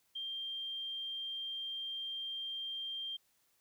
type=tone; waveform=sine; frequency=3180 Hz; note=G7; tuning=24 cents sharp; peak=-38 dBFS; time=0.15-3.17 s; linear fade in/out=10 ms; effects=white hiss -74 dBFS RMS until 3.6 s